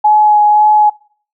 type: tone with vibrato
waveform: sine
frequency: 843 Hz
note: G#5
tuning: 26 cents sharp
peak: -5 dBFS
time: 0.04-0.9 s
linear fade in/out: 10 ms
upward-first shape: sine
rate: 1.9 Hz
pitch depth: 13 cents each way
effects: noise-tail reverb RT60 0.5 s tail -24 dB re dry